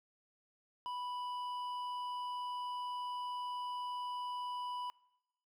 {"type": "tone with hard clipping", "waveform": "triangle", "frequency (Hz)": 987.8, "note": "B5", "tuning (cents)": 0, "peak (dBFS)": -40, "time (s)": [0.86, 4.9], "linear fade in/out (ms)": 0, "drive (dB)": 11, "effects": ["noise-tail reverb RT60 0.9 s tail -23 dB re dry"]}